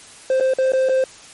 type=tone with dropouts; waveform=triangle; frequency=523.3 Hz; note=C5; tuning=in tune; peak=-12 dBFS; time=0.3-1.04 s; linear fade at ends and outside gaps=2 ms; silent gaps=0.4-0.407 / 0.537-0.585 / 0.721-0.734 / 0.888-0.894 s; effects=white hiss -42 dBFS RMS until 1.33 s + MP3 48 kbps